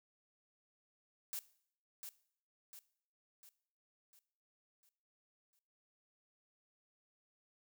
blue noise with echo, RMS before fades -42 dBFS, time 1.33-1.39 s, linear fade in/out 0 ms, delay 700 ms, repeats 6, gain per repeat -6 dB, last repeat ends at 5.59 s, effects noise-tail reverb RT60 0.6 s tail -18 dB re dry

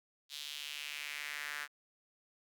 sawtooth tone with high-pass filter sweep, 146.83 Hz, D3, in tune, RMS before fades -43 dBFS, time 0.29-1.68 s, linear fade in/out 50 ms, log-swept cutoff 3700 to 1600 Hz, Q 2.8, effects none

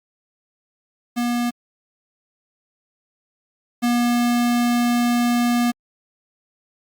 square tone pair in turn, 240.2 / 240.2 Hz, B3 / B3, -48 / -48 cents, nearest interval unison, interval 0 cents, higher neither, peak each -20 / -17 dBFS, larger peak second, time 1.16-1.51 / 3.82-5.72 s, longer second, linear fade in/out 20 ms, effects Opus 48 kbps

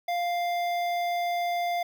square tone with notch filter, 698.5 Hz, F5, in tune, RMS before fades -28 dBFS, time 0.08-1.83 s, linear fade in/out 5 ms, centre 8600 Hz, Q 0.55, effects none

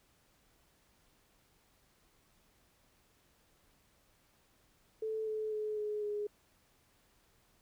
sine tone with pitch steps, 438.5 / 432.7 / 427 / 421.4 / 415.8 Hz, A4 / A4 / G#4 / G#4 / G#4, -6 / -29 / +48 / +25 / +2 cents, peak -34 dBFS, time 5.02-6.27 s, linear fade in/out 5 ms, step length 250 ms, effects pink hiss -70 dBFS RMS until 7.61 s

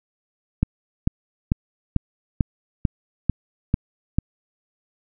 click train, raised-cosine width 5 ms, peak -5 dBFS, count 9, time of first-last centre 0.63-4.186 s, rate 2.25 Hz, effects none

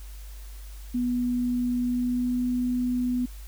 sine tone with pitch glide, 245.4 to 247.7 Hz, B3 to B3, -11 to +5 cents, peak -23 dBFS, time 0.94-3.26 s, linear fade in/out 10 ms, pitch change +16 cents, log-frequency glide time 1.82-2.45 s, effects added 50 Hz sine -38 dBFS peak until 3.47 s + white hiss -52 dBFS RMS until 3.47 s

